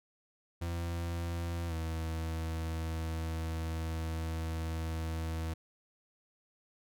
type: tone with pitch glide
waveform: 40% pulse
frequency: 85 to 81.02 Hz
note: F2 to E2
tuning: -46 to -29 cents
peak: -33 dBFS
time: 0.61-5.54 s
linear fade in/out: 10 ms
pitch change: -83 cents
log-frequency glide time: 1.68-1.73 s
effects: none